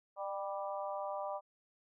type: harmonic tone with a mistuned harmonic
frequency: 196.4 Hz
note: G3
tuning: 4 cents sharp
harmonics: 3 / 4 / 5 / 6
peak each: -40 / -42 / -44 / -46 dBFS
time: 0.16-1.41 s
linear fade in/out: 50 ms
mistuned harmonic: 3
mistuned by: +28 cents
effects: none